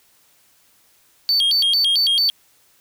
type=tone with vibrato; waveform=triangle; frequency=3830 Hz; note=A#7; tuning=46 cents sharp; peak=-13 dBFS; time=1.29-2.3 s; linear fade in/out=0 ms; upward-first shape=square; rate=4.5 Hz; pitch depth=290 cents each way; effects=white hiss -57 dBFS RMS until 2.8 s